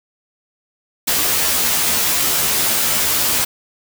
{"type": "noise with comb filter", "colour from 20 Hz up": "white", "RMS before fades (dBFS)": -17, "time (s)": [1.07, 3.45], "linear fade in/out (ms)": 10, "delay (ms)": 13, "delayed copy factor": 0.95, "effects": []}